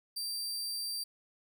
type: tone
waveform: sawtooth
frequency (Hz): 4695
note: D8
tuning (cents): -1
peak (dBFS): -32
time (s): 0.16-1.04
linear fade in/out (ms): 10
effects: none